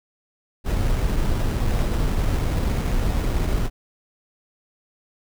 brown noise with sample-and-hold, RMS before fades -21 dBFS, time 0.64-3.7 s, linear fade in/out 50 ms, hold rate 4410 Hz, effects none

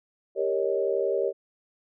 sine chord, Eb dominant seventh, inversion first, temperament equal with one note detuned, 395 / 466.2 / 554.4 / 622.3 Hz, G4 / Bb4 / Db5 / Eb5, +13 / 0 / 0 / 0 cents, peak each -27 / -29 / -28 / -32 dBFS, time 0.35-1.33 s, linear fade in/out 50 ms, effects none

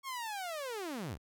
sawtooth linear sweep, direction down, 1108.7 to 46.16 Hz, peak -34 dBFS, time 0.03-1.18 s, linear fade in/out 50 ms, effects none

